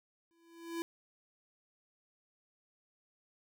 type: tone with exponential growth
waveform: square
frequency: 334.8 Hz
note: E4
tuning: 27 cents sharp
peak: -34 dBFS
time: 0.31-0.82 s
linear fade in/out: 0 ms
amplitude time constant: 110 ms
effects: none